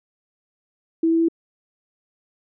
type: tone with pitch steps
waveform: sine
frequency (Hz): 327.4 / 329.3 / 331.2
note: E4 / E4 / E4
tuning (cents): -12 / -2 / +8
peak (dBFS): -15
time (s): 1.03-1.285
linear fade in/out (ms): 5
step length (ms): 85
effects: none